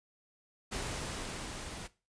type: noise with level ramp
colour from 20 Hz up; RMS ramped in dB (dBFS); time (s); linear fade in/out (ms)
pink; -37 to -44; 0.71-1.88; 20
effects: noise-tail reverb RT60 0.3 s tail -18 dB re dry + resampled to 22050 Hz